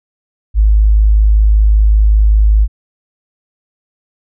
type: tone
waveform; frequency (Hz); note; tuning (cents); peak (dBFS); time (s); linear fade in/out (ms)
sine; 52.6; G#1; +23; -5; 0.54-2.68; 50
effects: none